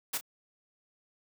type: noise with echo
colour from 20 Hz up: white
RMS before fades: -32 dBFS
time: 0.13-0.18 s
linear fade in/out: 10 ms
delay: 31 ms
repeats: 1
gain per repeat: -12 dB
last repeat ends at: 0.211 s
effects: high-pass 150 Hz 12 dB/octave